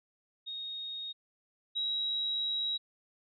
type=tone pair in turn; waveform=sine; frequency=3729 / 3852 Hz; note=A#7 / B7; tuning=0 / -44 cents; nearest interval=minor second; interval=56 cents; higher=second; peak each=-37 / -30 dBFS; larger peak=second; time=0.46-1.13 / 1.75-2.78 s; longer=second; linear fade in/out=20 ms; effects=none